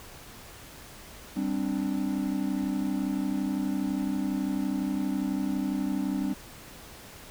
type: chord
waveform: triangle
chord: G suspended fourth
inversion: none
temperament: equal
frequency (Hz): 196 / 261.6 / 293.7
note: G3 / C4 / D4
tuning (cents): 0 / 0 / 0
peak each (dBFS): -29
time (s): 1.36-6.34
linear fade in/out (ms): 10
effects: pink hiss -47 dBFS RMS until 7.3 s